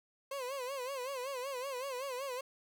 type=tone with vibrato; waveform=30% pulse; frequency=525 Hz; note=C5; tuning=6 cents sharp; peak=-35 dBFS; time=0.31-2.41 s; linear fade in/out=5 ms; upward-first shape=sine; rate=5.3 Hz; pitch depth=120 cents each way; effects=none